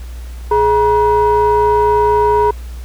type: ring-modulated tone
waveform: triangle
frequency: 267.9 Hz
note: C4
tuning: 41 cents sharp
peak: -4 dBFS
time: 0.51-2.51 s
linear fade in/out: 5 ms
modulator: 688 Hz
effects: added 60 Hz sine -25 dBFS peak until 2.84 s + pink hiss -42 dBFS RMS until 2.84 s